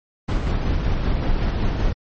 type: noise with tremolo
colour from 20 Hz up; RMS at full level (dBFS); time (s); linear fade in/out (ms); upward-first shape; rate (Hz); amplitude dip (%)
brown; -19; 0.28-1.93; 10; square; 5.3; 25
effects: low-pass 5000 Hz 12 dB/octave + MP3 32 kbps